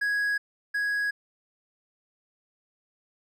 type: tone pair in turn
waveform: triangle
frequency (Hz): 1661.2 / 1661.2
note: G#6 / G#6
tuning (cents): 0 / 0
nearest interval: unison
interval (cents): 0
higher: neither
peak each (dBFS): -22 / -23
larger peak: first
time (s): 0.01-0.38 / 0.74-1.11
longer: neither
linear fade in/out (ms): 10
effects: none